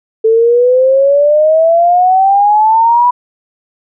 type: exponential sweep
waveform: sine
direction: up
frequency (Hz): 440 to 987.8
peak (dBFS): -5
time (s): 0.24-3.11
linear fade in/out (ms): 10
effects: none